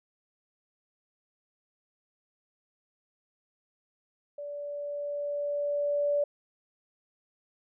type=tone with level ramp; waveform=sine; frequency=579 Hz; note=D5; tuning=25 cents flat; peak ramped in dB=-36 to -23 dBFS; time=4.38-6.24 s; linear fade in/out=5 ms; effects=none